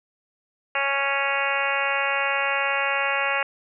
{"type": "harmonic tone", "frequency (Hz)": 277.2, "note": "C#4", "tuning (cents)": 0, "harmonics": [2, 3, 4, 5, 6, 7, 8, 9, 10], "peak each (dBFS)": [-30, -30, -30, -30, -30, -30, -30, -30, -30], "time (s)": [0.75, 3.43], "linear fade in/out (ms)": 2, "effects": []}